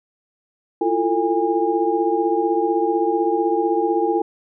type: tone cluster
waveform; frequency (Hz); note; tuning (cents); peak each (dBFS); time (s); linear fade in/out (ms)
sine; 334.8 / 350.6 / 446.4 / 814; E4 / F4 / A4 / G#5; +27 / +7 / +25 / -35; -22; 0.81-4.22; 5
effects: none